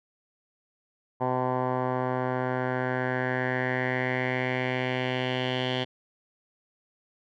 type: tone with low-pass filter sweep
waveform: 10% pulse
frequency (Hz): 127.5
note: C3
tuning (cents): -44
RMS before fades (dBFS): -28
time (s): 1.2-5.85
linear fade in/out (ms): 20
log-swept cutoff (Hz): 970 to 3200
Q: 3.9
effects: none